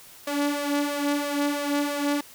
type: tone with flanger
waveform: sawtooth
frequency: 288.3 Hz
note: D4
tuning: 32 cents flat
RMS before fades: -26 dBFS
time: 0.27-2.21 s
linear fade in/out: 5 ms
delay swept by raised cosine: 1.8 to 3.5 ms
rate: 3 Hz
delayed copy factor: +0.6
effects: white hiss -48 dBFS RMS until 2.34 s